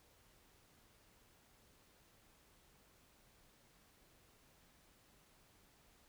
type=silence; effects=pink hiss -69 dBFS RMS until 6.08 s